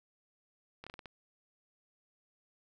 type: slowing click train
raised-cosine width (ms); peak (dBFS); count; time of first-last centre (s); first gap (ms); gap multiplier
0.3; -30; 6; 0.84-1.058; 26; 1.26
effects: none